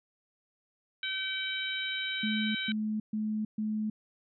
harmonic tone, 767 Hz, G5, 38 cents flat, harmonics 2 / 3 / 4 / 5, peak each -37 / -37 / -37 / -37 dBFS, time 1.03-2.72 s, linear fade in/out 2 ms
sine tone bursts, 214.9 Hz, A3, 41 cents flat, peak -29 dBFS, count 4, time 2.23-3.9 s, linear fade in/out 5 ms, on 320 ms, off 130 ms
effects none

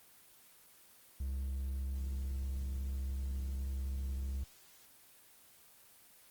triangle tone, 66.9 Hz, C2, 39 cents sharp, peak -33 dBFS, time 1.2-4.44 s, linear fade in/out 5 ms, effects white hiss -61 dBFS RMS until 6.3 s + Opus 24 kbps

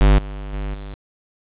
square tone with level steps, 49.72 Hz, G1, 25 cents sharp, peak -10 / -28 / -24 / -30 dBFS, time 0.01-0.94 s, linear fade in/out 0 ms, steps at 0.18 / 0.53 / 0.74 s, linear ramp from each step 5 ms, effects resampled to 8000 Hz + 8-bit

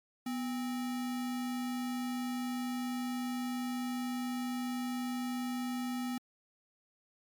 sine tone with sample-and-hold, 247.2 Hz, B3, 2 cents sharp, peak -33 dBFS, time 0.26-6.18 s, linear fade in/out 5 ms, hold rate 1050 Hz, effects MP3 96 kbps

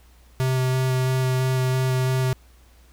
square tone with vibrato, 129.5 Hz, C3, 17 cents flat, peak -20 dBFS, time 0.4-2.33 s, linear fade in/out 0 ms, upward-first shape square, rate 3 Hz, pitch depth 8 cents each way, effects added 60 Hz sine -50 dBFS peak until 2.92 s + pink hiss -58 dBFS RMS until 2.92 s

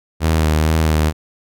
sawtooth tone with vibrato, 78.6 Hz, D#2, 18 cents sharp, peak -9 dBFS, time 0.2-1.13 s, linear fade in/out 50 ms, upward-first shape sine, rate 2.2 Hz, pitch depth 33 cents each way, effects none

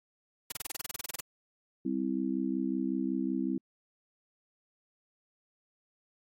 white noise bursts, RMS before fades -36 dBFS, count 15, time 0.5-1.207 s, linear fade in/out 5 ms, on 21 ms, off 28 ms
sine chord, C major, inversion second, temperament just, 196.22 / 261.6 / 327 Hz, G3 / C4 / E4, +2 / 0 / -14 cents, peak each -35 / -32 / -34 dBFS, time 1.85-3.58 s, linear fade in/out 5 ms
effects AAC 48 kbps

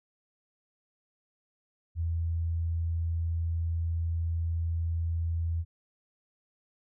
sine tone, 83.2 Hz, E2, 17 cents sharp, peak -27 dBFS, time 1.95-5.65 s, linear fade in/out 50 ms, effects none

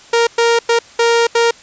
sawtooth tone bursts at uneven times, 466.2 Hz, A#4, in tune, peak -6 dBFS, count 5, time 0.13-0.27 / 0.38-0.59 / 0.69-0.79 / 0.99-1.27 / 1.35-1.51 s, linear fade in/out 5 ms, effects white hiss -41 dBFS RMS until 1.62 s + resampled to 16000 Hz

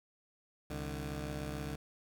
15% pulse tone pair together, 66.9 / 150.19 Hz, C2 / D3, +39 / +39 cents, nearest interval octave + major second, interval 1400 cents, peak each -34 / -35 dBFS, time 0.7-1.76 s, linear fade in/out 5 ms, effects none

